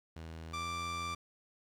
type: tone with pitch glide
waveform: sawtooth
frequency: 81.1 to 85.38 Hz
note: E2 to F2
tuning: -28 to -39 cents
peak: -40 dBFS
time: 0.16-1.15 s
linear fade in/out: 5 ms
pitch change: +89 cents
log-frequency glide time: 0.48-0.67 s
type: tone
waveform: sawtooth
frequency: 1176 Hz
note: D6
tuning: 2 cents sharp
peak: -33 dBFS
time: 0.53-1.15 s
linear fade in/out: 10 ms
effects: low-pass 7000 Hz 12 dB/octave + 11-bit